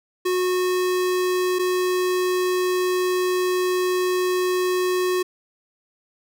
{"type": "tone pair in turn", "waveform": "square", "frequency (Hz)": [365.1, 365.1], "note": ["F#4", "F#4"], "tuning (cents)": [-23, -23], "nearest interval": "unison", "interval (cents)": 0, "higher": "neither", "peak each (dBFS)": -20, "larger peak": "neither", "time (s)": [[0.25, 1.59], [1.59, 5.23]], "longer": "second", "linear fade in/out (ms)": 10, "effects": []}